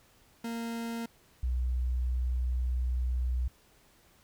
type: tone pair in turn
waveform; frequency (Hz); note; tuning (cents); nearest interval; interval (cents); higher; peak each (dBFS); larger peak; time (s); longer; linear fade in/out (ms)
40% pulse / sine; 231.1 / 62.14; A#3 / B1; -15 / +11; octave + major seventh; 2274; first; -33 / -27; second; 0.44-1.06 / 1.43-3.48; second; 5
effects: pink hiss -63 dBFS RMS until 4.23 s